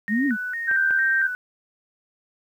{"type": "exponential two-way sweep", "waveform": "sine", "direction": "up then down", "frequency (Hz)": [196, 294.4, 196], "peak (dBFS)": -19, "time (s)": [0.08, 0.37], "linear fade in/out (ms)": 50, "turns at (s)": 0.26}
{"type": "tone with vibrato", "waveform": "sine", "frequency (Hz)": 1661.2, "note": "G#6", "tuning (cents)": 0, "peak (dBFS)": -26, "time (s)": [0.08, 1.35], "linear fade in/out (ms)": 0, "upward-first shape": "square", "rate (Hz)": 2.2, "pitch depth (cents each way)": 190}
{"type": "tone", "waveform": "sine", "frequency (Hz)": 1568, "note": "G6", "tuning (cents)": 0, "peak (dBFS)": -18, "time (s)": [0.67, 1.28], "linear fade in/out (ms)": 20}
{"type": "clicks", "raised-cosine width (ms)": 0.5, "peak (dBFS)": -21, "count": 2, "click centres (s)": [0.713, 0.908]}
{"effects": ["9-bit"]}